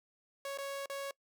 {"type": "tone with dropouts", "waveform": "sawtooth", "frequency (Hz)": 554.4, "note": "C#5", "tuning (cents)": 0, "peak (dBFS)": -34, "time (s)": [0.45, 1.11], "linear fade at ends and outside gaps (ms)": 2, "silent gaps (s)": [[0.575, 0.585], [0.859, 0.898]], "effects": ["noise-tail reverb RT60 0.1 s tail -23 dB re dry"]}